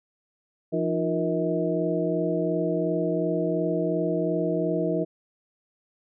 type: tone cluster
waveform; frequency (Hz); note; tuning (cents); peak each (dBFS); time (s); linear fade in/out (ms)
sine; 170.3 / 308.7 / 351.5 / 470.6 / 639; F3 / D#4 / F4 / A#4 / D#5; -43 / -14 / +11 / +16 / +46; -29; 0.72-5.05; 20
effects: none